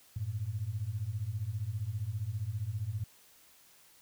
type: beating tone pair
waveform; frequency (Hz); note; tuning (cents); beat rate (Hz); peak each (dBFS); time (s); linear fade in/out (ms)
sine; 96.5 / 111.5; G2 / A2; -27 / +23; 15; -37 / -35; 0.16-3.04; 5
effects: white hiss -61 dBFS RMS until 4.01 s